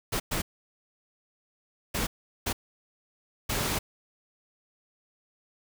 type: noise bursts at uneven times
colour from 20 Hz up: pink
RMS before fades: -29 dBFS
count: 5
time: 0.12-0.2 / 0.31-0.42 / 1.94-2.07 / 2.46-2.53 / 3.49-3.79 s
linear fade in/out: 10 ms
effects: none

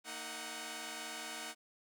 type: tone cluster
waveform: 5% pulse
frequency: 228.7 / 312.4 / 745 Hz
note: A#3 / D#4 / F#5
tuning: -33 / +7 / +12 cents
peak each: -38 / -36 / -33 dBFS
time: 0.04-1.55 s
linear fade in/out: 50 ms
effects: none

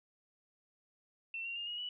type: tone with pitch steps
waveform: sine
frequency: 2696 / 2757 / 2820 / 2884 / 2950 Hz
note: E7 / F7 / F7 / F#7 / F#7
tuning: +38 / -23 / +16 / -45 / -6 cents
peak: -38 dBFS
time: 1.34-1.89 s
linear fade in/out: 2 ms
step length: 110 ms
effects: none

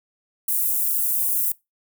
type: high-pass noise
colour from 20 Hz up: white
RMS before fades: -22 dBFS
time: 0.48-1.52 s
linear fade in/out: 5 ms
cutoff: 10000 Hz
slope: 24 dB/octave
effects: noise-tail reverb RT60 0.2 s tail -22 dB re dry

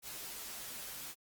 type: noise with comb filter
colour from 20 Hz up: white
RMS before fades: -45 dBFS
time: 0.02-1.15 s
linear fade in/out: 50 ms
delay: 11 ms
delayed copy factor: -0.95
effects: Opus 48 kbps

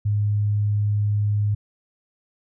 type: tone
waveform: sine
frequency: 103.83 Hz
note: G#2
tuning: in tune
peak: -18 dBFS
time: 0.05-1.55 s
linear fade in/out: 10 ms
effects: none

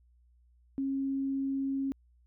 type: tone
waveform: sine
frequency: 271.6 Hz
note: C#4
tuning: 35 cents flat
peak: -29 dBFS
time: 0.78-1.92 s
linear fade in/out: 0 ms
effects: added 60 Hz sine -61 dBFS peak until 2.26 s

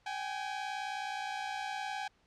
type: tone pair together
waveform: sawtooth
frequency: 771.3 / 830.6 Hz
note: G5 / G#5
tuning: -28 / 0 cents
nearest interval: minor second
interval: 128 cents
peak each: -35 / -35 dBFS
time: 0.06-2.08 s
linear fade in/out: 5 ms
effects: pink hiss -70 dBFS RMS until 2.26 s + low-pass 5000 Hz 12 dB/octave

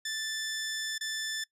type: tone with dropouts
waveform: 15% pulse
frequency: 1760 Hz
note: A6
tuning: in tune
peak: -26 dBFS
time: 0.05-1.44 s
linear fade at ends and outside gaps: 5 ms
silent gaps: 0.981-1.009 s
effects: noise-tail reverb RT60 0.1 s tail -21 dB re dry + resampled to 32000 Hz

